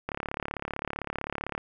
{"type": "click train", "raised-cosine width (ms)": 0.5, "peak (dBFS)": -16, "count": 54, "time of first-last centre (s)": [0.09, 1.579], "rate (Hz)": 35.6, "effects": []}